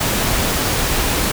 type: noise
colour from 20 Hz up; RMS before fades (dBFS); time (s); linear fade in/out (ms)
pink; -18; 0-1.32; 10
effects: none